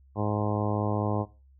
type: harmonic tone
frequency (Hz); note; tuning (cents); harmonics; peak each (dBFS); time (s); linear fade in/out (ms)
104.6; G#2; +13; 1 / 2 / 3 / 4 / 5 / 6 / 7 / 8 / 9 / 10; -29 / -32 / -34 / -35 / -36 / -37 / -37 / -38 / -39 / -39; 0.15-1.26; 50
effects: noise-tail reverb RT60 0.3 s tail -19 dB re dry + added 67 Hz sine -54 dBFS peak until 1.59 s